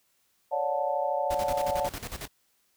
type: chord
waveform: sine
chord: D major seventh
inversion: third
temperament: equal with one note detuned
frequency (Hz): 554.4 / 587.3 / 726 / 880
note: C#5 / D5 / F#5 / A5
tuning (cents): 0 / 0 / -33 / 0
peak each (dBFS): -31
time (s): 0.51-1.89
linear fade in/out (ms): 20
type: noise with tremolo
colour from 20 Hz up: pink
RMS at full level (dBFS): -36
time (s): 1.3-2.28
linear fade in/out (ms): 10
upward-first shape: square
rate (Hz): 11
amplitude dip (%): 75
effects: white hiss -70 dBFS RMS until 2.76 s